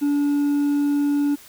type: tone with hard clipping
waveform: triangle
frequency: 288 Hz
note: D4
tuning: 34 cents flat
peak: -18 dBFS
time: 0.01-1.36 s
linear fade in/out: 20 ms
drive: 5 dB
effects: white hiss -46 dBFS RMS until 1.48 s